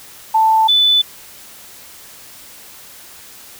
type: tone pair in turn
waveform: sine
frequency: 883 / 3493 Hz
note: A5 / A7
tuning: +6 / -13 cents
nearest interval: 2 octaves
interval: 2381 cents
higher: second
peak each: -9 dBFS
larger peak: neither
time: 0.34-0.68 / 0.68-1.02 s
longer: neither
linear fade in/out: 10 ms
effects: white hiss -39 dBFS RMS until 3.59 s